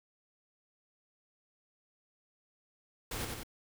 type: noise with echo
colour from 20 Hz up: pink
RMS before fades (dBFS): -38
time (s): 3.11-3.25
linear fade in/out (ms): 5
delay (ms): 92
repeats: 2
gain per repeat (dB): -3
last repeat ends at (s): 3.434
effects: none